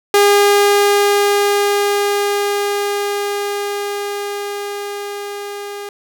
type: tone with level ramp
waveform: sawtooth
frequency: 406.5 Hz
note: G#4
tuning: 37 cents flat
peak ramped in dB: -4 to -22 dBFS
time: 0.14-5.89 s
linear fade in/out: 2 ms
effects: none